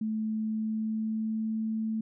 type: tone with pitch glide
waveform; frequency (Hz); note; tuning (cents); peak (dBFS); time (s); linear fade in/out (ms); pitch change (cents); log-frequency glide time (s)
sine; 218 to 220.4; A3 to A3; -16 to +3; -28; 0.01-2.01; 5; +19; 0.41-1.59
effects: none